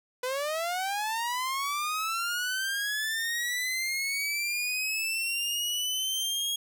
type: linear sweep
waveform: sawtooth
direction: up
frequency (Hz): 493.9 to 3301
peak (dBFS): -25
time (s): 0.23-6.56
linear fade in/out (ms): 5
effects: none